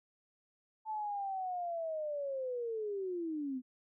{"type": "linear sweep", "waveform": "sine", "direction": "down", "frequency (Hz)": [880, 246.9], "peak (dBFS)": -35, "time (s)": [0.85, 3.62], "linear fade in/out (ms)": 50, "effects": []}